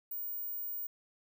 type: tone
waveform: sine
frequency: 15420 Hz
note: B9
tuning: 43 cents flat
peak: -36 dBFS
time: 0.11-0.87 s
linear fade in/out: 5 ms
effects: none

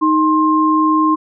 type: tone pair together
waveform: sine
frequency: 311.9 / 1058.5 Hz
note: D#4 / C6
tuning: +4 / +20 cents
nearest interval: octave + major sixth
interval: 2116 cents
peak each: -13 dBFS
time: 0.01-1.16 s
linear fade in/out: 20 ms
effects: none

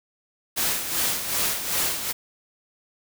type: noise with tremolo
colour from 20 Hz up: white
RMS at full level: -23 dBFS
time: 0.56-2.13 s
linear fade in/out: 20 ms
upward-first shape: sine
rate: 2.6 Hz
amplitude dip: 60%
effects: none

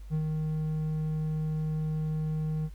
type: tone with ADSR envelope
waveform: triangle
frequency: 155.56 Hz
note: D#3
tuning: in tune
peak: -23 dBFS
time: 0.1-2.7 s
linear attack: 39 ms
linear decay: 85 ms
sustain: -3 dB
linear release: 52 ms
effects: added 50 Hz sine -41 dBFS peak until 2.74 s + pink hiss -63 dBFS RMS until 2.74 s

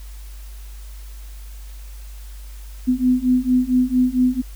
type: beating tone pair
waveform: sine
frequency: 250 / 254.4 Hz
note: B3 / C4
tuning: +21 / -48 cents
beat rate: 4.4 Hz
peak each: -18 / -17 dBFS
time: 2.87-4.42 s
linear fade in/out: 20 ms
effects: added 50 Hz sine -33 dBFS peak until 4.55 s + white hiss -48 dBFS RMS until 4.55 s

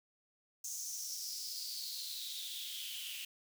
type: noise with high-pass filter sweep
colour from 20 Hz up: white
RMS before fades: -43 dBFS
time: 0.64-3.25 s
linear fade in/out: 5 ms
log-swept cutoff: 6500 to 2800 Hz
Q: 6.3
effects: none

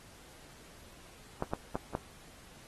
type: clicks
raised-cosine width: 1 ms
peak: -18 dBFS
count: 4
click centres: 1.424 / 1.535 / 1.755 / 1.951 s
effects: pink hiss -56 dBFS RMS until 2.67 s + AAC 32 kbps

